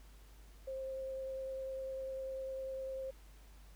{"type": "tone with vibrato", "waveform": "sine", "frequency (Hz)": 530, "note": "C5", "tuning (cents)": 22, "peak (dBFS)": -39, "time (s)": [0.67, 3.11], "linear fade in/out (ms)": 10, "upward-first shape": "sine", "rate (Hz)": 10, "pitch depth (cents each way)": 9, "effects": ["added 50 Hz sine -55 dBFS peak until 3.75 s", "pink hiss -65 dBFS RMS until 3.75 s"]}